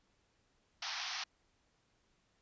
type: band-pass noise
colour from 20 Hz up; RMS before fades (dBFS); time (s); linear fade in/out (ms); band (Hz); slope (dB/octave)
white; -41; 0.82-1.24; 5; 690 to 5900; 96
effects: pink hiss -75 dBFS RMS until 2.41 s + resampled to 16000 Hz